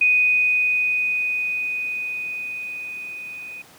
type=tone with level ramp; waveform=sine; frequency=2489 Hz; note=D#7; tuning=in tune; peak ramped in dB=-13 to -33 dBFS; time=0.01-3.62 s; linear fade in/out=5 ms; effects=pink hiss -48 dBFS RMS until 3.78 s + high-pass 150 Hz 12 dB/octave